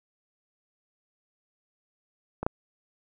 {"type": "clicks", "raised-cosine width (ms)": 1, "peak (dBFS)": [-17, -10], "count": 2, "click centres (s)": [2.43, 2.465], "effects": []}